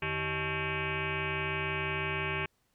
sine tone with frequency modulation, 1342 Hz, E6, 31 cents sharp, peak -30 dBFS, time 0.02-2.46 s, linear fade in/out 5 ms, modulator 238 Hz, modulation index 5.9, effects pink hiss -74 dBFS RMS until 2.74 s

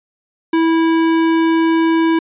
sine tone with hard clipping, 327.2 Hz, E4, 13 cents flat, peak -13 dBFS, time 0.53-2.19 s, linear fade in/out 5 ms, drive 16 dB, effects resampled to 8000 Hz

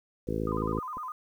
harmonic tone, 54.2 Hz, A1, 25 cents flat, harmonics 1 / 2 / 3 / 4 / 5 / 6 / 7 / 8 / 9, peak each -37 / -37 / -37 / -37 / -37 / -37 / -37 / -37 / -37 dBFS, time 0.27-0.8 s, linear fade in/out 10 ms
sine tone with vibrato, 1119 Hz, C#6, 16 cents sharp, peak -34 dBFS, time 0.47-1.12 s, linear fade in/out 2 ms, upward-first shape square, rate 9.8 Hz, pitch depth 160 cents each way
clicks, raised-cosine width 2 ms, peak -30 / -39 dBFS, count 2, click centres 0.97 / 0.974 s
effects 10-bit

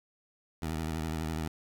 15% pulse tone with vibrato, 79.7 Hz, D#2, 42 cents sharp, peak -26 dBFS, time 0.62-1.48 s, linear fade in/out 5 ms, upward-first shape triangle, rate 12 Hz, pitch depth 86 cents each way, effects 9-bit

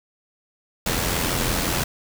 pink noise with amplitude modulation, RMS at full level -21 dBFS, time 0.86-1.84 s, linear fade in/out 5 ms, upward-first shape sine, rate 85.7 Hz, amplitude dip 50%, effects none

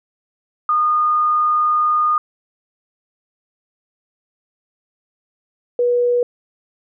sine tone pair in turn, 1224 / 485.7 Hz, D#6 / B4, -29 / -29 cents, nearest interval octave + major third, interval 1600 cents, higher first, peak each -13 dBFS, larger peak neither, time 0.69-2.18 / 5.79-6.23 s, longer first, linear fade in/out 2 ms, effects none

